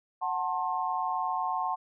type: chord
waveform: sine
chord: F# diminished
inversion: none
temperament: just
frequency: 740 / 888 / 1065.6 Hz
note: F#5 / A5 / C6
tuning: 0 / +16 / +31 cents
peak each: -32 dBFS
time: 0.21-1.76 s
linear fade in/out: 20 ms
effects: none